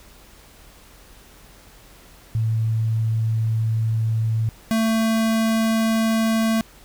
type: tone pair in turn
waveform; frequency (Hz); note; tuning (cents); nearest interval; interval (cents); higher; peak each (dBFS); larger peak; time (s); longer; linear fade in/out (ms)
sine / square; 111.7 / 223.4; A2 / A3; +27 / +27; octave; 1200; second; -18; neither; 2.35-4.49 / 4.71-6.61; first; 0
effects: added 44 Hz sine -51 dBFS peak until 6.84 s + pink hiss -49 dBFS RMS until 6.84 s